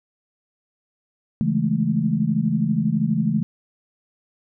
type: chord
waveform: sine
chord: A major seventh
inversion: first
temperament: equal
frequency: 138.59 / 164.81 / 207.7 / 220 Hz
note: C#3 / E3 / G#3 / A3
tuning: 0 / 0 / 0 / 0 cents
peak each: -26 / -23 / -24 / -22 dBFS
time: 1.41-3.43 s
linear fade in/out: 0 ms
effects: none